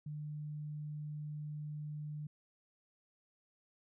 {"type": "tone", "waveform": "sine", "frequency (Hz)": 150, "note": "D3", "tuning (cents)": 37, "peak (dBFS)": -40, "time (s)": [0.06, 2.27], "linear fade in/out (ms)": 5, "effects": []}